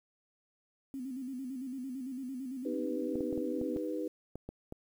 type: tone with vibrato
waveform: sine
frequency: 259.7 Hz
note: C4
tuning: 13 cents flat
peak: -37 dBFS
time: 0.94-3.77 s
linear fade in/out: 0 ms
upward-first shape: square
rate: 8.9 Hz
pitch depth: 74 cents each way
type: chord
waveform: sine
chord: Eb augmented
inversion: none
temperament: equal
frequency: 311.1 / 392 / 493.9 Hz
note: Eb4 / G4 / B4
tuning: 0 / 0 / 0 cents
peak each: -36 / -40 / -38 dBFS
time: 2.65-4.08 s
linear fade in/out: 5 ms
type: clicks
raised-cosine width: 2 ms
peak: -28 dBFS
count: 9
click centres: 3.156 / 3.207 / 3.327 / 3.377 / 3.614 / 3.763 / 4.356 / 4.49 / 4.724 s
effects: 10-bit